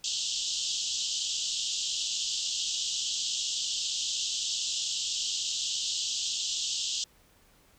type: band-pass noise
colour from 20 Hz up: pink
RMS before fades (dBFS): -32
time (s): 0.04-7.04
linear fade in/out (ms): 2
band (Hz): 2900 to 7700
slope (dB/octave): 96
effects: pink hiss -62 dBFS RMS until 7.78 s